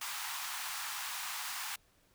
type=high-pass noise; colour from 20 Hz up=pink; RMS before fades=-40 dBFS; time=0.01-1.76 s; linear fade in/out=5 ms; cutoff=830 Hz; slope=48 dB/octave; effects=pink hiss -69 dBFS RMS until 2.14 s